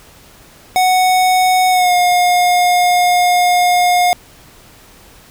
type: tone with pitch glide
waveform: square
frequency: 740 to 714.8 Hz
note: F#5 to F5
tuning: 0 to +40 cents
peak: -10 dBFS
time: 0.76-4.13 s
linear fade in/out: 0 ms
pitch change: -60 cents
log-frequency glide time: 1.7-1.94 s
effects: pink hiss -43 dBFS RMS until 5.3 s